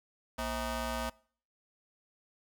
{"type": "ring-modulated tone", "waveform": "15% pulse", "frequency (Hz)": 293.7, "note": "D4", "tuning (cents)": 0, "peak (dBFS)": -24, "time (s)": [0.38, 1.1], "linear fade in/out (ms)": 10, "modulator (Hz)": 352, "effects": ["noise-tail reverb RT60 0.5 s tail -23 dB re dry"]}